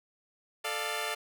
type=chord; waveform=10% pulse; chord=D minor; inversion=second; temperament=equal with one note detuned; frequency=440 / 594.2 / 698.5 Hz; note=A4 / D5 / F5; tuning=0 / +20 / 0 cents; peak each=-28 dBFS; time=0.64-1.15 s; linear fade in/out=10 ms; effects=none